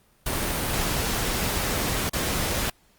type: noise with dropouts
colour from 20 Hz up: pink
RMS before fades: -26 dBFS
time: 0.26-2.7 s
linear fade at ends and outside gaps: 5 ms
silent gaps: 2.095-2.132 s
effects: pink hiss -61 dBFS RMS until 2.98 s + Opus 32 kbps